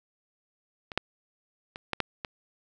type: clicks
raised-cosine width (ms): 0.3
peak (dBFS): -22 / -8 / -22 / -12 / -9 / -17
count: 6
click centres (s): 0.918 / 0.976 / 1.759 / 1.933 / 2.003 / 2.248
effects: none